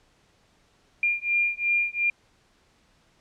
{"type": "beating tone pair", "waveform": "sine", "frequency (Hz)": [2400, 2402.8], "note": ["D7", "D7"], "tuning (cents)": [37, 39], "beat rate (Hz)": 2.8, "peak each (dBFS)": -25, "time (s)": [1.03, 2.1], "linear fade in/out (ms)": 2, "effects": ["pink hiss -63 dBFS RMS until 3.2 s", "low-pass 7000 Hz 12 dB/octave"]}